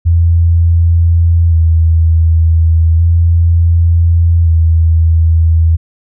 sine tone with vibrato, 82.9 Hz, E2, 10 cents sharp, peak -5 dBFS, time 0.05-5.77 s, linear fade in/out 20 ms, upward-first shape square, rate 0.34 Hz, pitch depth 26 cents each way, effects none

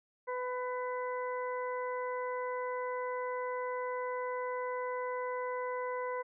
harmonic tone, 500 Hz, B4, 21 cents sharp, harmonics 1 / 2 / 3 / 4, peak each -36 / -38 / -47 / -46 dBFS, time 0.27-6.23 s, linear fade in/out 20 ms, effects none

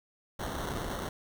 pink noise with sample-and-hold, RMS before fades -36 dBFS, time 0.39-1.09 s, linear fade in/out 5 ms, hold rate 2450 Hz, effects none

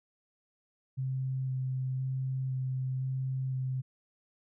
sine tone with vibrato, 130.81 Hz, C3, in tune, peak -30 dBFS, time 0.97-3.82 s, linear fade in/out 20 ms, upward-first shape square, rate 0.98 Hz, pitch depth 9 cents each way, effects none

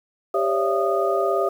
sine tone cluster, 394.7 / 544 / 582 / 672 / 1233 Hz, G4 / C#5 / D5 / E5 / D#6, +12 / -33 / -16 / +33 / -16 cents, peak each -23 / -26 / -29 / -23 / -26 dBFS, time 0.34-1.49 s, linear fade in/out 5 ms, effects 8-bit

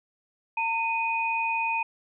sine tone pair together, 908.4 / 2489 Hz, A#5 / D#7, -45 / 0 cents, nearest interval octave + perfect fourth, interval 1745 cents, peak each -27 dBFS, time 0.57-1.83 s, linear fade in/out 5 ms, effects none

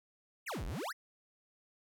square exponential two-way sweep, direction down then up, 3100 to 34.49 to 2067 Hz, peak -38 dBFS, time 0.46-0.93 s, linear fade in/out 20 ms, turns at 0.65 s, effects none

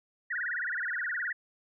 sine tone with vibrato, 1661.2 Hz, G#6, in tune, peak -30 dBFS, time 0.3-1.33 s, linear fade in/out 10 ms, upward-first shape sine, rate 19 Hz, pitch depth 270 cents each way, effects none

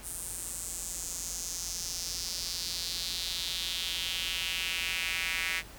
square tone with high-pass filter sweep, 87.5 Hz, F2, 4 cents sharp, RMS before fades -35 dBFS, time 0.02-5.63 s, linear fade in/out 50 ms, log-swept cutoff 9300 to 2100 Hz, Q 3.1, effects added 50 Hz sine -50 dBFS peak until 5.78 s + pink hiss -50 dBFS RMS until 5.78 s

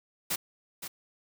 white noise with echo, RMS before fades -30 dBFS, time 0.3-0.36 s, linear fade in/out 10 ms, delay 520 ms, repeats 1, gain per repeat -9 dB, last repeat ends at 0.88 s, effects none

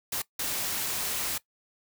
white noise bursts at uneven times, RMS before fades -31 dBFS, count 2, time 0.12-0.22 / 0.39-1.38 s, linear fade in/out 5 ms, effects noise-tail reverb RT60 0.1 s tail -19 dB re dry

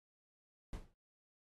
brown noise with exponential decay, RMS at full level -38 dBFS, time 0.73-0.94 s, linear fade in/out 2 ms, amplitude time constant 45 ms, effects AAC 32 kbps

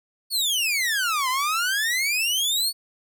sawtooth exponential two-way sweep, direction down then up, 4528 to 999 to 4528 Hz, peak -18 dBFS, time 0.3-2.73 s, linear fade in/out 50 ms, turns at 1.29 s, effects none

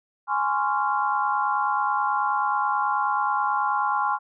sine chord, Db major seventh, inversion second, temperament just, 831.5 / 1039.4 / 1108.7 / 1385.9 Hz, Ab5 / C6 / Db6 / F6, +2 / -12 / 0 / -14 cents, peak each -25 / -26 / -28 / -28 dBFS, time 0.27-4.19 s, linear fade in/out 50 ms, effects none

